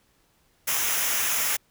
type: noise with comb filter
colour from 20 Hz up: white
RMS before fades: -25 dBFS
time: 0.67-1.57 s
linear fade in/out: 10 ms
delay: 0.23 ms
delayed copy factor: -0.6
effects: pink hiss -65 dBFS RMS until 1.7 s